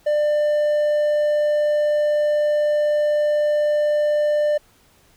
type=tone; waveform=triangle; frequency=596 Hz; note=D5; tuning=25 cents sharp; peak=-14 dBFS; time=0.06-4.58 s; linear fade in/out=10 ms; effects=pink hiss -56 dBFS RMS until 5.16 s